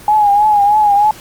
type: tone with vibrato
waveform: sine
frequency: 830.6 Hz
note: G#5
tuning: in tune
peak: -7 dBFS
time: 0.08-1.11 s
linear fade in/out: 2 ms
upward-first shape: triangle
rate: 3.2 Hz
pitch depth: 68 cents each way
effects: pink hiss -36 dBFS RMS until 1.2 s + Opus 32 kbps